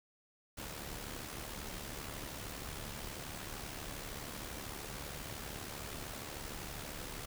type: noise with amplitude modulation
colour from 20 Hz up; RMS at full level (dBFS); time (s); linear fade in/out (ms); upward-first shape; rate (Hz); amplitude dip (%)
pink; -42; 0.57-7.26; 10; sine; 72.8; 55
effects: none